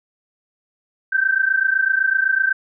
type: tone pair together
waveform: sine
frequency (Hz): 1542 / 1569.9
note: G6 / G6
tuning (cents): -29 / +2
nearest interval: unison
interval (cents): 31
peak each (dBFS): -18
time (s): 1.12-2.53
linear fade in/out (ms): 10
effects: none